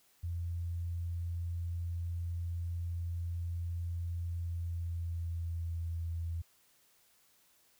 sine tone with pitch glide, 85.6 to 83.55 Hz, F2 to E2, -34 to +24 cents, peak -34 dBFS, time 0.23-6.42 s, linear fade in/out 10 ms, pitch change -42 cents, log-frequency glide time 4.25-5.86 s, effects white hiss -68 dBFS RMS until 7.79 s

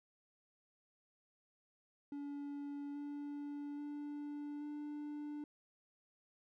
triangle tone with pitch steps, 285.8 / 289 / 292.1 / 295.4 Hz, D4 / D4 / D4 / D4, -47 / -28 / -9 / +10 cents, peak -40 dBFS, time 2.12-5.44 s, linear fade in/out 2 ms, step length 830 ms, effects none

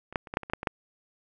clicks, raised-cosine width 0.5 ms, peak -27 / -11 / -29 / -19 / -8 / -24 / -23 / -10 / -20 / -10 dBFS, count 10, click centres 0.126 / 0.158 / 0.272 / 0.339 / 0.371 / 0.433 / 0.499 / 0.535 / 0.631 / 0.672 s, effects none

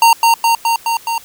square tone with echo, 922 Hz, A#5, 19 cents flat, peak -6 dBFS, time 0.02-0.13 s, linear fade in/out 2 ms, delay 210 ms, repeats 5, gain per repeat -2 dB, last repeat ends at 1.18 s, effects white hiss -40 dBFS RMS until 1.24 s

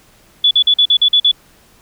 sine tone bursts, 3435 Hz, A7, 42 cents flat, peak -7 dBFS, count 8, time 0.44-1.315 s, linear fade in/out 5 ms, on 70 ms, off 45 ms, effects pink hiss -49 dBFS RMS until 1.81 s

